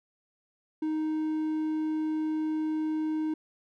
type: tone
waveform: triangle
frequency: 311.6 Hz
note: D#4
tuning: 3 cents sharp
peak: -25 dBFS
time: 0.82-3.34 s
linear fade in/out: 5 ms
effects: none